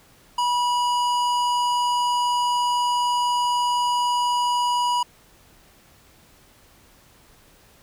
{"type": "tone with hard clipping", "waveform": "triangle", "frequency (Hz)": 973, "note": "B5", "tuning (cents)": -26, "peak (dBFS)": -21, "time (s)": [0.38, 5.03], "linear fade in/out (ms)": 5, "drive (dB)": 18, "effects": ["pink hiss -54 dBFS RMS until 7.82 s"]}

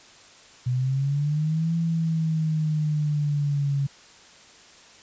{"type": "linear two-way sweep", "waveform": "sine", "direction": "up then down", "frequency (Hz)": [123.1, 166.8, 138.8], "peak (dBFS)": -21, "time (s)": [0.66, 3.87], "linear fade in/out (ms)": 10, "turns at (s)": 1.75, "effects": ["white hiss -50 dBFS RMS until 5.02 s", "resampled to 16000 Hz"]}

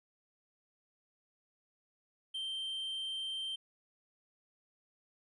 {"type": "tone", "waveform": "triangle", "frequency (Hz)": 3136, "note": "G7", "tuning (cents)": 0, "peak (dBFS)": -35, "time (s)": [2.34, 3.56], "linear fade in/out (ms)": 10, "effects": ["resampled to 24000 Hz"]}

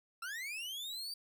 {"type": "linear sweep", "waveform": "40% pulse", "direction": "up", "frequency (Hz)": [1318.5, 4699], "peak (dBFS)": -39, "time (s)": [0.22, 1.14], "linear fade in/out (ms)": 5, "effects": []}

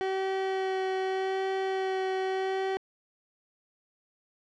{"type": "tone with vibrato", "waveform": "30% pulse", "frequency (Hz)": 380.9, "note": "G4", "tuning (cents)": -50, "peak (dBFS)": -25, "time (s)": [0.01, 2.77], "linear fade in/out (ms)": 0, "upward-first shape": "sine", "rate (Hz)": 0.83, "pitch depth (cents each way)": 11, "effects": ["low-pass 3000 Hz 12 dB/octave"]}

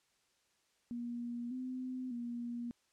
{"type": "tone with pitch steps", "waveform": "sine", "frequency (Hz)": [238.7, 255.5, 238.4], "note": ["A#3", "C4", "A#3"], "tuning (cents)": [41, -41, 39], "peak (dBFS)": -38, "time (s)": [0.91, 2.71], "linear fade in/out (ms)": 0, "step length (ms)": 600, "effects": ["white hiss -75 dBFS RMS until 2.92 s", "low-pass 8000 Hz 12 dB/octave"]}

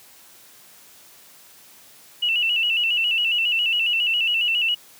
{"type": "tone with vibrato", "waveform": "sine", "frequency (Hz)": 2794, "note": "F7", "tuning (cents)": 0, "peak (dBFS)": -18, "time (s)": [2.22, 4.75], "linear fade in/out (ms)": 10, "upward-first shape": "square", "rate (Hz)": 7.3, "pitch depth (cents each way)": 70, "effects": ["white hiss -49 dBFS RMS until 4.99 s", "high-pass 100 Hz 12 dB/octave"]}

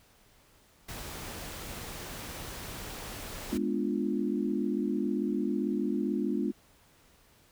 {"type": "noise", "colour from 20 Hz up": "pink", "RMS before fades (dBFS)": -41, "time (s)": [0.88, 3.58], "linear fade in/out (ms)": 10}
{"type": "chord", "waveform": "sine", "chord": "G# diminished seventh", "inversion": "none", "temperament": "equal with one note detuned", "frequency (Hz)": [208.9, 246.9, 293.7, 349.2], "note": ["G#3", "B3", "D4", "F4"], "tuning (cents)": [10, 0, 0, 0], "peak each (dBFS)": [-32, -33, -33, -34], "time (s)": [3.51, 6.52], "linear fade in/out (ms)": 20}
{"effects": ["pink hiss -62 dBFS RMS until 7.51 s"]}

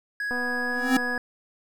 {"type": "tone with pitch glide", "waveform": "triangle", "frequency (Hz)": [1665, 1674.6], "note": ["G#6", "G#6"], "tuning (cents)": [4, 14], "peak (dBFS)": -25, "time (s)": [0.2, 1.18], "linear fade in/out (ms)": 2, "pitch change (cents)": 10, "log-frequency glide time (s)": [0.6, 0.71]}
{"type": "click train", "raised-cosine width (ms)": 1, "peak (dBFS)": -21, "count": 215, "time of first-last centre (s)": [0.31, 1.176], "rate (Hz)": 247}
{"type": "tone with exponential growth", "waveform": "square", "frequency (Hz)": 260, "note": "C4", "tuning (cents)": -11, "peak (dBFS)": -16, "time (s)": [0.69, 0.97], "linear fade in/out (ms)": 5, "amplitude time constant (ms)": 59}
{"effects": []}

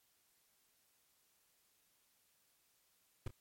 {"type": "noise with echo", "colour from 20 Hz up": "brown", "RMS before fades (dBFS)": -39, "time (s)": [3.26, 3.28], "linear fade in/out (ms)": 5, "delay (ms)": 29, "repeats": 1, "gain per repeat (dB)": -14, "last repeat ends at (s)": 3.309, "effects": ["white hiss -75 dBFS RMS until 3.4 s", "MP3 64 kbps"]}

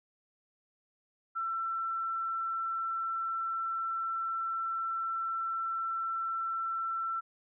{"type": "tone", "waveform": "sine", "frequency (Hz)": 1342, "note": "E6", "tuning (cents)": 31, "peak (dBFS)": -31, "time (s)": [1.35, 7.21], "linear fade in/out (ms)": 20, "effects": []}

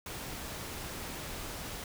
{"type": "noise", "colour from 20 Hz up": "pink", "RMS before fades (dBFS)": -41, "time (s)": [0.06, 1.84], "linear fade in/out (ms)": 2, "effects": []}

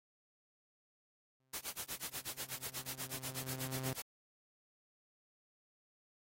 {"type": "tone with exponential growth", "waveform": "sawtooth", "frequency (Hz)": 130.81, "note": "C3", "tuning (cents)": 0, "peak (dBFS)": -35, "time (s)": [1.4, 3.93], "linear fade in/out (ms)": 0, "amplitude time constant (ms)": 550}
{"type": "noise with tremolo", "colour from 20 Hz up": "white", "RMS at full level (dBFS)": -41, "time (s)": [1.53, 4.02], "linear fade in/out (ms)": 5, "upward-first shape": "sine", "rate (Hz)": 8.2, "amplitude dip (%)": 100}
{"effects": ["AAC 48 kbps"]}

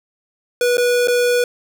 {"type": "tone with dropouts", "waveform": "square", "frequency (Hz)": 487.6, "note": "B4", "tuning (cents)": -22, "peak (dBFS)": -14, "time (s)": [0.61, 1.44], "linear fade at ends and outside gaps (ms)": 2, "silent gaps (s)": [[0.771, 0.78], [1.074, 1.082]], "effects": []}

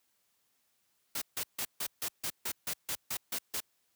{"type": "noise bursts", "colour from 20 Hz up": "white", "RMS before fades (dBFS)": -35, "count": 12, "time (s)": [1.15, 3.604], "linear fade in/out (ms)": 5, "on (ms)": 67, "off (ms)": 150, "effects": ["white hiss -75 dBFS RMS until 3.95 s", "high-pass 60 Hz 12 dB/octave"]}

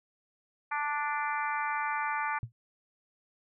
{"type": "harmonic tone", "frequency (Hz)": 293.7, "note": "D4", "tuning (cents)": 0, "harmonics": [3, 4, 5, 6, 7, 8], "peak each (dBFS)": [-33, -35, -37, -39, -40, -41], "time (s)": [0.71, 2.39], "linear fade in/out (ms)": 10}
{"type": "tone with exponential decay", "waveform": "sine", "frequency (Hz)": 116.54, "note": "A#2", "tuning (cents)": 0, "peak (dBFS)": -29, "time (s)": [2.43, 2.52], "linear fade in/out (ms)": 0, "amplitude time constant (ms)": 19}
{"effects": []}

